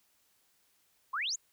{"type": "exponential sweep", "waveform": "sine", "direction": "up", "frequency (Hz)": [987.8, 7420], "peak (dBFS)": -31, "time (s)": [1.13, 1.36], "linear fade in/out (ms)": 10, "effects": ["white hiss -71 dBFS RMS until 1.52 s"]}